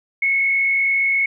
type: tone with frequency modulation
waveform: sine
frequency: 2194 Hz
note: C#7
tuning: 18 cents flat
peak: -15 dBFS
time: 0.22-1.26 s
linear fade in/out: 5 ms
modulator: 48.6 Hz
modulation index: 0.6
effects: none